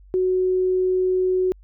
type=tone; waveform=sine; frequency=370 Hz; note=F#4; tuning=in tune; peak=-17 dBFS; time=0.14-1.52 s; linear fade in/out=0 ms; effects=added 48 Hz sine -45 dBFS peak until 1.63 s